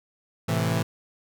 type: chord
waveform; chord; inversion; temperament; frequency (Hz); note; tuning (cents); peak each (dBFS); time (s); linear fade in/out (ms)
sawtooth; A minor; none; equal; 110 / 130.81 / 164.81; A2 / C3 / E3; 0 / 0 / 0; -22 / -25 / -22; 0.48-0.83; 10
effects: none